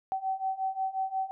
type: beating tone pair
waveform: sine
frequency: 762 / 767.6 Hz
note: G5 / G5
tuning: -49 / -37 cents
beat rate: 5.6 Hz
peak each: -33 / -31 dBFS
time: 0.12-1.31 s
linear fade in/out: 0 ms
effects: none